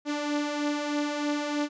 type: beating tone pair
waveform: sawtooth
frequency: 291.3 / 294.5 Hz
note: D4 / D4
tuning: -14 / +5 cents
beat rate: 3.2 Hz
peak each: -30 / -24 dBFS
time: 0.05-1.69 s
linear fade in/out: 50 ms
effects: resampled to 16000 Hz